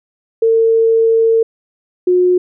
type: tone pair in turn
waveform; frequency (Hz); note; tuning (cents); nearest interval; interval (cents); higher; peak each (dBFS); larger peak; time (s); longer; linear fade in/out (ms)
sine; 452.3 / 361.3; A4 / F#4; +48 / -41; major third; 389; first; -8; neither; 0.42-1.43 / 2.07-2.38; first; 5
effects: none